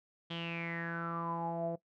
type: tone with low-pass filter sweep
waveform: sawtooth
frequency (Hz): 168.1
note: E3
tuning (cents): +34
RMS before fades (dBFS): -38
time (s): 0.3-1.76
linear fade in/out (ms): 10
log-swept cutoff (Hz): 3300 to 590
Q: 9.9
effects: noise-tail reverb RT60 0.1 s tail -18 dB re dry